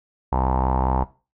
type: tone with low-pass filter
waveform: sawtooth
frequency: 64.7 Hz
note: C2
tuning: 19 cents flat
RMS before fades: -21 dBFS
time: 0.32-1.04 s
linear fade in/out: 5 ms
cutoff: 900 Hz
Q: 9.4
effects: noise-tail reverb RT60 0.3 s tail -17 dB re dry